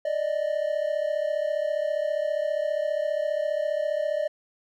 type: tone pair together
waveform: triangle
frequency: 587.3 / 622.2 Hz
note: D5 / D#5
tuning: 0 / 0 cents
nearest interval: minor second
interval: 100 cents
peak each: -25 dBFS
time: 0.05-4.28 s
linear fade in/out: 5 ms
effects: none